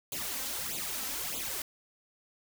white noise with flanger, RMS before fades -36 dBFS, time 0.12-1.62 s, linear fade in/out 2 ms, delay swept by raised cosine 0.27 to 3.87 ms, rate 1.6 Hz, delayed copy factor +0.85, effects none

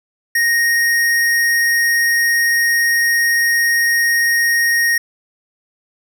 square tone, 1864.7 Hz, A#6, in tune, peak -13 dBFS, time 0.35-4.98 s, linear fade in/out 5 ms, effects none

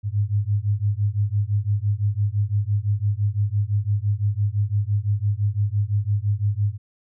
sine beating tone pair, 100 / 105.9 Hz, G2 / G#2, +35 / +34 cents, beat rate 5.9 Hz, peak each -22 dBFS, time 0.03-6.78 s, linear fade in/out 50 ms, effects none

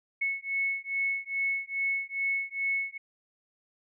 sine beating tone pair, 2199 / 2201.4 Hz, C#7 / C#7, -14 / -13 cents, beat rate 2.4 Hz, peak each -31 dBFS, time 0.21-2.98 s, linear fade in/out 10 ms, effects none

